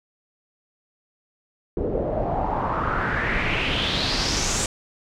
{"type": "noise with low-pass filter sweep", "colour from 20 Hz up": "pink", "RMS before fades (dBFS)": -24, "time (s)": [1.77, 4.66], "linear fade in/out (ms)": 2, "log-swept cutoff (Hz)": [420, 7700], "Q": 3.9, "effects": []}